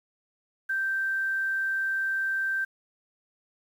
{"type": "tone with quantisation", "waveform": "sine", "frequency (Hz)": 1565, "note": "G6", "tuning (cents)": -3, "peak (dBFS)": -25, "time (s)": [0.69, 2.65], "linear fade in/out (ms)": 10, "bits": 9, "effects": []}